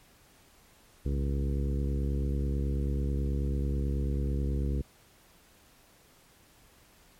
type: harmonic tone with a mistuned harmonic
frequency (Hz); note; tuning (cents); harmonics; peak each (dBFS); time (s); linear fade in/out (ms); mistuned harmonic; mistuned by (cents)
69.2; C#2; -2; 1 / 2 / 3 / 4 / 5 / 6 / 7; -28 / -34 / -38 / -40 / -42 / -44 / -45; 1.05-4.82; 10; 1; -100
effects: pink hiss -60 dBFS RMS until 7.19 s + MP3 64 kbps